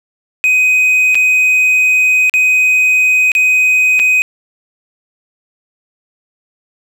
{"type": "tone with dropouts", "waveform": "triangle", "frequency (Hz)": 2509, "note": "D#7", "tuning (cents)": 14, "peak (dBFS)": -6, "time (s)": [0.44, 4.22], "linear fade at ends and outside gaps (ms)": 0, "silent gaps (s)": [[1.146, 1.153], [2.296, 2.339], [3.318, 3.351], [3.993, 3.998]], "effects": []}